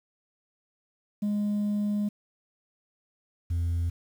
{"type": "tone pair in turn", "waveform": "sine", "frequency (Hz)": [206.9, 85], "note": ["G#3", "F2"], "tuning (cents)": [-6, -46], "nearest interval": "octave + minor third", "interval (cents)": 1540, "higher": "first", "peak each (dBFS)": -22, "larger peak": "neither", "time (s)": [[1.22, 2.09], [3.5, 3.9]], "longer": "first", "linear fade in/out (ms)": 10, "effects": ["tanh soft clip ceiling -24 dBFS", "9-bit"]}